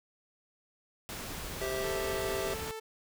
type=noise; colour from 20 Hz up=pink; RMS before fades=-40 dBFS; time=1.09-2.71 s; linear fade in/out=0 ms
type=chord; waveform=square; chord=C major; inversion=second; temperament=just; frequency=392.4 / 523.3 / 654.1 Hz; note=G4 / C5 / E5; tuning=+2 / 0 / -14 cents; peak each=-36 / -41 / -39 dBFS; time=1.61-2.54 s; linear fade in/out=5 ms
type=tone; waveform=sawtooth; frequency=441.5 Hz; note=A4; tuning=6 cents sharp; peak=-35 dBFS; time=1.83-2.8 s; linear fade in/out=10 ms
effects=none